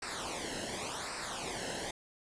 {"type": "noise with flanger", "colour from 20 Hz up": "pink", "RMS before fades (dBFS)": -39, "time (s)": [0.02, 1.91], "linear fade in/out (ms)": 5, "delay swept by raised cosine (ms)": [0.3, 0.86], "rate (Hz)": 0.89, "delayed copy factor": -0.8, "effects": ["resampled to 22050 Hz"]}